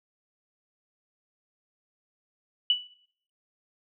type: tone with exponential decay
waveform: sine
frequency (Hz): 2960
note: F#7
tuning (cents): 0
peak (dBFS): -16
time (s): 2.7-2.87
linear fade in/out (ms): 2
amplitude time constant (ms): 36
effects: noise-tail reverb RT60 0.6 s tail -18 dB re dry